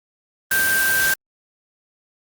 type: tone in noise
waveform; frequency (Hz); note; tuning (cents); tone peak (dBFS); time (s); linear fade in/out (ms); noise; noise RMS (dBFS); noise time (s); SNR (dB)
sine; 1569; G6; +1; -17; 0.51-1.14; 5; white; -22; 0.51-1.14; +2
effects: Opus 32 kbps